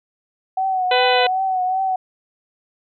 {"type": "tone with vibrato", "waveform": "sine", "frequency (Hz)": 750, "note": "F#5", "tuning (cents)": 23, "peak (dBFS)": -17, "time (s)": [0.57, 1.96], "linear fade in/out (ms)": 5, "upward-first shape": "triangle", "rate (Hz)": 2.6, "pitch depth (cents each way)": 51}
{"type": "harmonic tone", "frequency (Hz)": 499.1, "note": "B4", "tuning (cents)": 18, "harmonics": [1, 2, 3, 4, 5, 6, 7, 8], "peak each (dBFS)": [-18, -25, -24, -25, -24, -24, -27, -27], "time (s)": [0.91, 1.27], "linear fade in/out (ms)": 5}
{"effects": []}